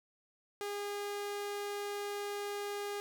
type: tone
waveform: sawtooth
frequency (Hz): 407.9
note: G#4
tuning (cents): -31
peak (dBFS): -33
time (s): 0.61-3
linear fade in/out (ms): 0
effects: none